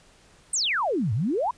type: exponential two-way sweep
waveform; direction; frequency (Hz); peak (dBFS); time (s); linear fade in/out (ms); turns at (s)
sine; down then up; 8870 to 98 to 1045; -22; 0.53-1.51; 5; 1.13
effects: pink hiss -56 dBFS RMS until 1.57 s + resampled to 22050 Hz